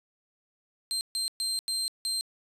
30% pulse tone bursts at uneven times, 4154 Hz, C8, 13 cents flat, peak -25 dBFS, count 5, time 0.91-1.01 / 1.15-1.28 / 1.4-1.59 / 1.68-1.88 / 2.05-2.21 s, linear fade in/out 0 ms, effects resampled to 32000 Hz + 11-bit

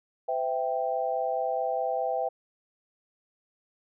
sine chord, C major, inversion none, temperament equal with one note detuned, 509.8 / 659.3 / 784 Hz, C5 / E5 / G5, -45 / 0 / 0 cents, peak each -31 / -30 / -30 dBFS, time 0.28-2.29 s, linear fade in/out 10 ms, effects none

